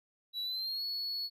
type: tone with pitch glide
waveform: triangle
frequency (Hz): 3931 to 4387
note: B7 to C#8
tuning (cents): -9 to -19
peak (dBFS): -33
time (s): 0.33-1.3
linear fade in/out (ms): 50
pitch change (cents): +190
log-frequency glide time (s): 0.43-0.84
effects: none